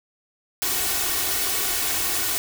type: noise with comb filter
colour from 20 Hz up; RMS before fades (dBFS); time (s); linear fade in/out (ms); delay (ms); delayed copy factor
white; -24; 0.62-2.38; 0; 2.7; +0.65
effects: none